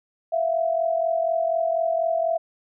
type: tone pair together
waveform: sine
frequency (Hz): 659.3 / 703.4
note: E5 / F5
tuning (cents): 0 / +12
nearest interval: minor second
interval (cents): 112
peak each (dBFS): -21 / -26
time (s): 0.32-2.38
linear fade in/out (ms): 10
effects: none